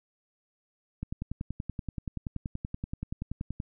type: click train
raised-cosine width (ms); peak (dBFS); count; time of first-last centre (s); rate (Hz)
5; -21; 28; 1.03-3.601; 10.5
effects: none